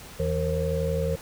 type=tone cluster; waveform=sine; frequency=80.7 / 162 / 462.4 / 534 Hz; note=E2 / E3 / A#4 / C5; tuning=-36 / -30 / -14 / +35 cents; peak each=-29 dBFS; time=0.19-1.16 s; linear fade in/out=10 ms; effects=pink hiss -44 dBFS RMS until 1.21 s